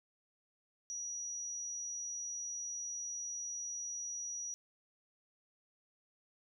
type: tone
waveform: sine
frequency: 5810 Hz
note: F#8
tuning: 32 cents flat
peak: -39 dBFS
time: 0.9-4.54 s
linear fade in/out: 0 ms
effects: none